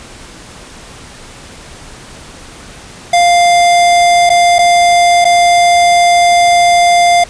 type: tone with dropouts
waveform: square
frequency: 698.5 Hz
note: F5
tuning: in tune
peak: -6 dBFS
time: 3.13-7.24 s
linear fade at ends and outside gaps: 5 ms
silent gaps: 4.294-4.3 / 4.585-4.589 / 5.245-5.251 s
effects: pink hiss -33 dBFS RMS until 7.29 s + resampled to 22050 Hz